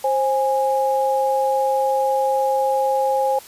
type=tone pair together; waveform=sine; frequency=529.7 / 826 Hz; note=C5 / G#5; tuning=+21 / -10 cents; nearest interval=minor sixth; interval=769 cents; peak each=-19 / -19 dBFS; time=0.04-3.39 s; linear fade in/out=5 ms; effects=white hiss -42 dBFS RMS until 3.47 s + resampled to 32000 Hz